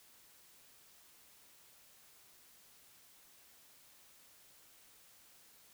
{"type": "silence", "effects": ["white hiss -63 dBFS RMS until 5.73 s"]}